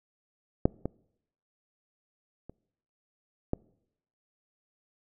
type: clicks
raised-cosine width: 2 ms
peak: -7 / -17 / -30 / -14 dBFS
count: 4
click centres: 0.655 / 0.856 / 2.496 / 3.534 s
effects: noise-tail reverb RT60 0.8 s tail -25 dB re dry